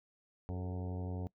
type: harmonic tone with a mistuned harmonic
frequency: 91.3 Hz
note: F#2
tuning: 23 cents flat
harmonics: 1 / 2 / 3 / 4 / 5 / 6 / 7 / 8 / 9 / 10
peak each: -38 / -44 / -47 / -53 / -49 / -54 / -57 / -54 / -60 / -60 dBFS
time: 0.49-1.27 s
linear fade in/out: 0 ms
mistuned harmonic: 5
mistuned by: -56 cents
effects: noise-tail reverb RT60 0.1 s tail -22 dB re dry